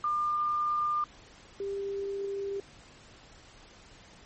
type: tone pair in turn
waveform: sine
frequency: 1200 / 396.7 Hz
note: D6 / G4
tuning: +37 / +21 cents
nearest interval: octave + perfect fifth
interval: 1916 cents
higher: first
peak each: -26 / -31 dBFS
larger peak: first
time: 0.04-1.04 / 1.6-2.6 s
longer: neither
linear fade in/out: 2 ms
effects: pink hiss -54 dBFS RMS until 4.25 s + MP3 32 kbps